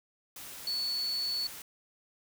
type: tone in noise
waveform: sine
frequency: 4435 Hz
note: C#8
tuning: in tune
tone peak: -30 dBFS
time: 0.67-1.47 s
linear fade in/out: 2 ms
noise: white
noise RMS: -45 dBFS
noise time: 0.36-1.62 s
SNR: +12 dB
effects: none